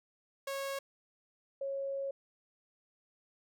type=tone pair in turn; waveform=sawtooth / sine; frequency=549 / 549 Hz; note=C#5 / C#5; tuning=-17 / -17 cents; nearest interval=unison; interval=0 cents; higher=neither; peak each=-32 / -34 dBFS; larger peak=first; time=0.47-0.79 / 1.61-2.11 s; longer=second; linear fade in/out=5 ms; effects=none